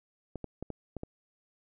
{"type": "clicks", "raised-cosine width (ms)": 2, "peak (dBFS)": -24, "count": 6, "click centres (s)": [0.357, 0.443, 0.626, 0.703, 0.967, 1.034], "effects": []}